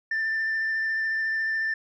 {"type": "tone with vibrato", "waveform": "sine", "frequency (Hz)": 1781, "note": "A6", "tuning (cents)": 21, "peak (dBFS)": -22, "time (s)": [0.11, 1.74], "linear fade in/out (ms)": 5, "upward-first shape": "sine", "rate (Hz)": 14, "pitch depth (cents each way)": 12, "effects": ["tanh soft clip ceiling -22 dBFS"]}